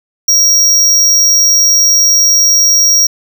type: tone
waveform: square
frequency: 5650 Hz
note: F8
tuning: 19 cents sharp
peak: -6 dBFS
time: 0.28-3.07 s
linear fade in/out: 5 ms
effects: none